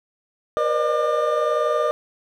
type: tone cluster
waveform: triangle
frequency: 479.1 / 531 / 588 / 609 / 1199 Hz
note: A#4 / C5 / D5 / D#5 / D6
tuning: +47 / +25 / +2 / -37 / +36 cents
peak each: -22 / -29 / -28 / -20 / -22 dBFS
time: 0.57-1.91 s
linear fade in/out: 0 ms
effects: none

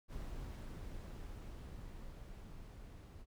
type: noise with level ramp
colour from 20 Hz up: brown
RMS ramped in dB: -45 to -53 dBFS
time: 0.08-3.26 s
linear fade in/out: 50 ms
effects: none

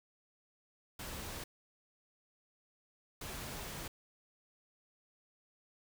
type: noise bursts at uneven times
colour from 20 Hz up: pink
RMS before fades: -44 dBFS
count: 2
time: 0.99-1.44 / 3.21-3.88 s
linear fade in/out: 5 ms
effects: none

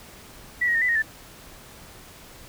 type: tone with pitch steps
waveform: sine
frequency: 1953 / 1890 / 1834 / 1992 / 1866 / 1763 Hz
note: B6 / A#6 / A#6 / B6 / A#6 / A6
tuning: -20 / +23 / -29 / +14 / +1 / +3 cents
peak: -19 dBFS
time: 0.61-1.024 s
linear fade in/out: 10 ms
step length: 69 ms
effects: pink hiss -46 dBFS RMS until 2.48 s

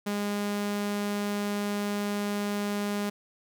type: tone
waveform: sawtooth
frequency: 204.8 Hz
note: G#3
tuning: 24 cents flat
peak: -24 dBFS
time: 0.06-3.1 s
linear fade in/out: 10 ms
effects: none

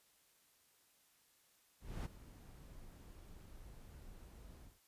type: noise with ADSR envelope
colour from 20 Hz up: brown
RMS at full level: -40 dBFS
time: 1.8-4.8 s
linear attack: 250 ms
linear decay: 19 ms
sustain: -16 dB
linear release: 190 ms
effects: white hiss -72 dBFS RMS until 4.87 s + resampled to 32000 Hz

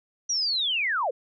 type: linear sweep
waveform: sine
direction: down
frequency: 5870 to 440 Hz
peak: -23 dBFS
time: 0.29-1.11 s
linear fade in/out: 10 ms
effects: none

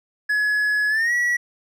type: tone with pitch glide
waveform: triangle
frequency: 1693 to 1933.5 Hz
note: G#6 to B6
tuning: +33 to -37 cents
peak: -16 dBFS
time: 0.29-1.37 s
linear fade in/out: 10 ms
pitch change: +230 cents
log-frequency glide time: 0.89-1.13 s
effects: none

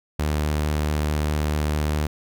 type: tone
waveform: sawtooth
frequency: 75.4 Hz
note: D2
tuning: 46 cents sharp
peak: -17 dBFS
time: 0.19-2.07 s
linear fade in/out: 5 ms
effects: none

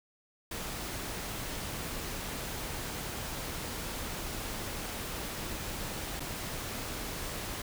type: noise with dropouts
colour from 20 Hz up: pink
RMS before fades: -38 dBFS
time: 0.51-7.62 s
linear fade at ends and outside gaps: 5 ms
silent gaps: 6.197-6.203 s
effects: none

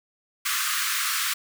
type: high-pass noise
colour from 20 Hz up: pink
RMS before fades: -26 dBFS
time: 0.45-1.34 s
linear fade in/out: 10 ms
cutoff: 1100 Hz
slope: 96 dB/octave
effects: none

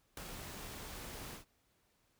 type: noise with ADSR envelope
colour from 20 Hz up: pink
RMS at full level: -39 dBFS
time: 0.17-1.45 s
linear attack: 4 ms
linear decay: 3 ms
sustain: -8 dB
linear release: 120 ms
effects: pink hiss -75 dBFS RMS until 2.19 s

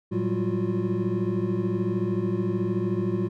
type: tone cluster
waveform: triangle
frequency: 112.2 / 183.2 / 196.7 / 344.7 / 363.5 Hz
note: A2 / F#3 / G3 / F4 / F#4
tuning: +34 / -17 / +6 / -23 / -31 cents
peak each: -28 dBFS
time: 0.11-3.29 s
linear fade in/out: 20 ms
effects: none

